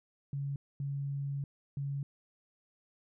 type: tone bursts at uneven times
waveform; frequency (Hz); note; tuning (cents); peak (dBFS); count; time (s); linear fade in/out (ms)
sine; 140; C#3; +18; -33; 3; 0.33-0.56 / 0.8-1.44 / 1.77-2.03; 2
effects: none